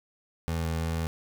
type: tone pair in turn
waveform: 25% pulse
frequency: 82.41 / 81.65 Hz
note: E2 / E2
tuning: 0 / -16 cents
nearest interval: unison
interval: 16 cents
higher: first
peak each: -24 dBFS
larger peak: neither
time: 0.48-0.65 / 0.65-1.07 s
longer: second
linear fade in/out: 0 ms
effects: 9-bit